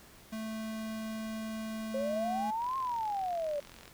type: tone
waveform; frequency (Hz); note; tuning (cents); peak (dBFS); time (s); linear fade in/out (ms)
square; 220; A3; 0; -37; 0.32-2.51; 10
type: exponential two-way sweep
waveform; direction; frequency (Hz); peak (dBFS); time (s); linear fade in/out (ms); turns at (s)
sine; up then down; 527 to 1076 to 568; -31; 1.94-3.6; 5; 2.77
type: click train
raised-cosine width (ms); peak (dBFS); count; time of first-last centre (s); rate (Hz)
0.2; -33; 56; 2.62-3.879; 43.7
effects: pink hiss -56 dBFS RMS until 3.93 s